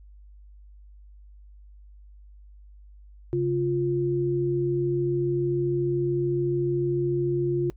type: tone pair together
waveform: sine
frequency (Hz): 137.02 / 350.7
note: C#3 / F4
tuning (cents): -20 / +7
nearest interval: octave + major third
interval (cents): 1627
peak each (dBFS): -27 / -23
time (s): 3.33-7.7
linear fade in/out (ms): 0
effects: noise-tail reverb RT60 0.1 s tail -22 dB re dry + added 50 Hz sine -46 dBFS peak until 7.76 s